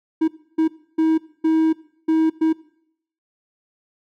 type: tone bursts at uneven times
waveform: triangle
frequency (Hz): 319.5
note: D#4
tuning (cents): +46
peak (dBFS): -12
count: 6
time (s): 0.21-0.28 / 0.58-0.68 / 0.98-1.18 / 1.44-1.73 / 2.08-2.3 / 2.41-2.53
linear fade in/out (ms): 10
effects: noise-tail reverb RT60 0.7 s tail -20 dB re dry